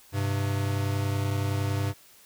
square tone pair together, 99.8 / 130.54 Hz, G2 / C3, +32 / -4 cents, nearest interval perfect fourth, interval 464 cents, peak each -27 / -32 dBFS, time 0.12-1.94 s, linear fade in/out 50 ms, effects white hiss -55 dBFS RMS until 2.25 s

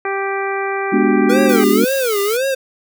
harmonic tone, 392 Hz, G4, in tune, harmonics 1 / 2 / 3 / 4 / 5 / 6, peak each -21 / -24 / -26 / -27 / -28 / -29 dBFS, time 0.05-1.64 s, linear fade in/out 2 ms
sine chord, G# half-diminished seventh, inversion none, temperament equal, 207.7 / 246.9 / 293.7 / 370 Hz, G#3 / B3 / D4 / F#4, 0 / 0 / 0 / 0 cents, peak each -17 dBFS, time 0.92-1.85 s, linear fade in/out 10 ms
square tone with vibrato, 466.2 Hz, A#4, in tune, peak -16 dBFS, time 1.29-2.55 s, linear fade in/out 10 ms, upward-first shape sine, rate 1.9 Hz, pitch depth 270 cents each way
blue noise, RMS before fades -27 dBFS, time 1.49-2.37 s, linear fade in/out 2 ms
effects none

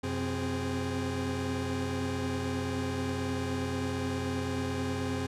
40% pulse tone cluster, 89.9 / 128.2 / 260.3 / 414.7 Hz, F#2 / C3 / C4 / G#4, -49 / -35 / -9 / -3 cents, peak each -35 / -38 / -33 / -37 dBFS, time 0.03-5.27 s, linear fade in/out 10 ms, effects low-pass 9000 Hz 12 dB/octave

